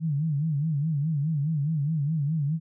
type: tone with vibrato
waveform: sine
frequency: 151 Hz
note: D3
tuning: 48 cents sharp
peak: -23 dBFS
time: 0-2.6 s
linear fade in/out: 50 ms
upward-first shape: sine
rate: 4.8 Hz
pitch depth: 140 cents each way
effects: none